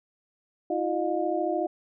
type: tone cluster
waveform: sine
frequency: 323 / 356.7 / 612 / 711 Hz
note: E4 / F4 / D#5 / F5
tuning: -35 / +37 / -29 / +31 cents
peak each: -30 dBFS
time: 0.7-1.67 s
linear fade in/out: 5 ms
effects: none